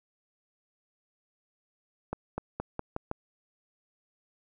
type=accelerating click train; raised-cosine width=1 ms; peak=-18 dBFS; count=6; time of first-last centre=2.13-3.114 s; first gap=250 ms; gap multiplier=0.88; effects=none